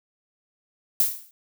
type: noise with exponential decay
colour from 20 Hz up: violet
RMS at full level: -17 dBFS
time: 1-1.31 s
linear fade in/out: 1 ms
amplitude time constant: 66 ms
effects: none